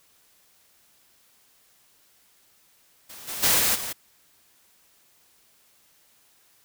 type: noise with level steps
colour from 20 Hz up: white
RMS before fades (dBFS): -43 / -33 / -20 / -22 / -32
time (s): 3.09-3.93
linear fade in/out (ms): 10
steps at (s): 3.27 / 3.42 / 3.58 / 3.74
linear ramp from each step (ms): 20
effects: white hiss -61 dBFS RMS until 6.64 s